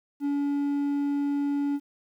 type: tone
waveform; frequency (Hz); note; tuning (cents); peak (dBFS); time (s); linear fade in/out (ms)
triangle; 284.8; C#4; +47; -22; 0.2-1.8; 50
effects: 10-bit